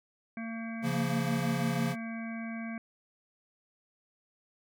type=harmonic tone; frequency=227 Hz; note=A#3; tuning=46 cents flat; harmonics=1 / 3 / 5 / 7 / 9 / 10; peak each=-36 / -46 / -51 / -47 / -51 / -47 dBFS; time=0.37-2.78 s; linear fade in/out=2 ms
type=chord; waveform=square; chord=Bb minor; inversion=first; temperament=equal with one note detuned; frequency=138.59 / 173.51 / 233.1 Hz; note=Db3 / F3 / Bb3; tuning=0 / -11 / 0 cents; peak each=-34 dBFS; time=0.82-1.96 s; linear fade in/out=50 ms
effects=none